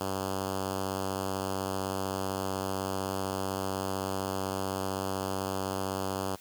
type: tone with notch filter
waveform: 5% pulse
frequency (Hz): 95.8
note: G2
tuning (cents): -39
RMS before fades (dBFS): -33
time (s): 0-6.36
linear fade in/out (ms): 10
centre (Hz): 2300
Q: 1.4
effects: white hiss -54 dBFS RMS until 6.4 s + high-pass 60 Hz 12 dB/octave